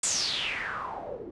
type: noise with low-pass filter sweep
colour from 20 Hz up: white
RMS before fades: -32 dBFS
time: 0.03-1.31 s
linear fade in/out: 5 ms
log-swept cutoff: 8000 to 340 Hz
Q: 6.1
effects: resampled to 24000 Hz